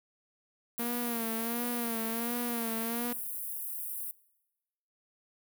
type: high-pass noise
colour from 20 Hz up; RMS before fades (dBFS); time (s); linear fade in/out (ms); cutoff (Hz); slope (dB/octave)
white; -38; 0.78-4.11; 0; 9700; 48
type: tone with vibrato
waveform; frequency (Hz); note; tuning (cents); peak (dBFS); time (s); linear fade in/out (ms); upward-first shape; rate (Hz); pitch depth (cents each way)
sawtooth; 233.1; A#3; 0; -29; 0.79-3.13; 5; sine; 1.4; 63
effects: noise-tail reverb RT60 1.0 s tail -22 dB re dry